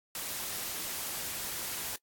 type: noise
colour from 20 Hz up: white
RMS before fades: -37 dBFS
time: 0.15-1.96 s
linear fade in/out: 2 ms
effects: noise-tail reverb RT60 0.1 s tail -25 dB re dry + AAC 64 kbps